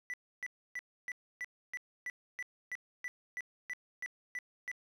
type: tone bursts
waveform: triangle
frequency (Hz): 1975.5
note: B6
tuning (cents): 0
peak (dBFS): -35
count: 15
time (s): 0.1-4.715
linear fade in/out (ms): 0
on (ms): 37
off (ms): 290
effects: none